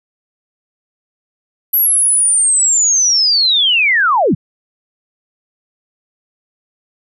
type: linear sweep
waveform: sine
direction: down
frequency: 11840 to 110.9 Hz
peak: -9 dBFS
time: 1.73-4.35 s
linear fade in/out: 10 ms
effects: none